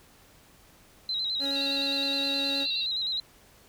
sine tone with vibrato, 3951 Hz, B7, in tune, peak -27 dBFS, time 1.09-3.2 s, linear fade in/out 2 ms, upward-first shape square, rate 9.6 Hz, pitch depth 53 cents each way
25% pulse tone, 277.2 Hz, C#4, in tune, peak -29 dBFS, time 1.39-2.67 s, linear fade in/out 50 ms
harmonic tone, 910 Hz, A#5, 42 cents flat, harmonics 3 / 4 / 5, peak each -36 / -42 / -39 dBFS, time 1.52-2.87 s, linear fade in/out 50 ms
effects pink hiss -57 dBFS RMS until 3.68 s

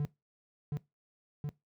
triangle tone with echo, 146.83 Hz, D3, in tune, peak -27 dBFS, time 0-0.05 s, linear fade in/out 0 ms, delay 720 ms, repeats 2, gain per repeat -2 dB, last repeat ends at 1.49 s, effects noise-tail reverb RT60 0.2 s tail -20 dB re dry + high-pass 60 Hz 12 dB/octave

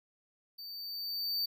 square tone with level ramp, 4593 Hz, D8, 39 cents flat, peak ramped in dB -44 to -30 dBFS, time 0.58-1.46 s, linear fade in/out 10 ms, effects none

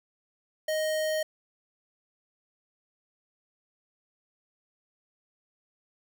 square tone, 623 Hz, D#5, 2 cents sharp, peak -27 dBFS, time 0.68-1.23 s, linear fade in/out 5 ms, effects none

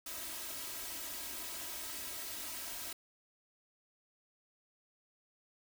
white noise with comb filter, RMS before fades -43 dBFS, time 0.06-2.93 s, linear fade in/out 5 ms, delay 3.1 ms, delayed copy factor +0.8, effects none

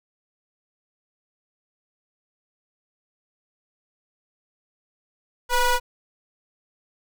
30% pulse ring-modulated tone, 490 Hz, B4, 14 cents flat, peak -12 dBFS, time 5.49-5.8 s, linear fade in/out 50 ms, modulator 477 Hz, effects none

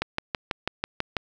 click train, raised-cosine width 0.3 ms, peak -9 dBFS, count 8, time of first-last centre 0.02-1.168 s, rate 6.1 Hz, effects none

